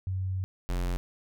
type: tone pair in turn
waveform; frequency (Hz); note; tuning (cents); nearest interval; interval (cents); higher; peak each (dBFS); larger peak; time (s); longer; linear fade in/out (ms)
sine / square; 94 / 44.36; F#2 / F1; +28 / +28; octave + minor second; 1300; first; -28; neither; 0.07-0.44 / 0.69-0.97; first; 0
effects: none